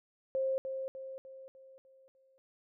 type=tone with echo; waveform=sine; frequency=531 Hz; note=C5; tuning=25 cents sharp; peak=-29 dBFS; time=0.35-0.58 s; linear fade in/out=0 ms; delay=300 ms; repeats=6; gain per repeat=-6 dB; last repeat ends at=2.38 s; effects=none